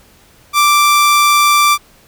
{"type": "tone", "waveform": "sawtooth", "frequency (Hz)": 1174.7, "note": "D6", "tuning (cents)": 0, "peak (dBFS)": -4, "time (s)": [0.53, 1.78], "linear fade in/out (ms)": 50, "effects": ["pink hiss -47 dBFS RMS until 2.07 s"]}